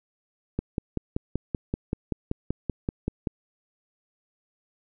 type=click train; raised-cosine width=3 ms; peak=-13 dBFS; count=15; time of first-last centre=0.59-3.272 s; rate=5.22 Hz; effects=none